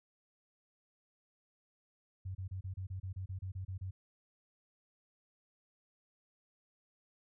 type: tone bursts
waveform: sine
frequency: 94.2 Hz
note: F#2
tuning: 32 cents sharp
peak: -38 dBFS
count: 13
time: 2.25-3.91 s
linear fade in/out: 10 ms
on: 100 ms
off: 30 ms
effects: none